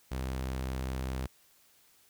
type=tone; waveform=sawtooth; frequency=65 Hz; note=C2; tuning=11 cents flat; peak=-29 dBFS; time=0.11-1.27 s; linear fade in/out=10 ms; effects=white hiss -64 dBFS RMS until 2.09 s